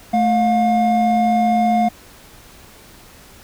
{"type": "tone pair together", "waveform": "triangle", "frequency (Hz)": [219, 712], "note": ["A3", "F5"], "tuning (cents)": [-8, 33], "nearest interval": "octave + minor sixth", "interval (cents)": 2041, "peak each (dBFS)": [-15, -13], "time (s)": [0.13, 1.89], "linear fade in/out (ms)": 10, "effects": ["pink hiss -44 dBFS RMS until 3.43 s"]}